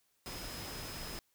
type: tone in noise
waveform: sine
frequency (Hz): 5090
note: D#8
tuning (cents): +39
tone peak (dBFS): -49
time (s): 0.26-1.19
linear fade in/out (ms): 0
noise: pink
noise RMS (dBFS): -44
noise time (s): 0.26-1.19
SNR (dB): -8
effects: white hiss -75 dBFS RMS until 1.34 s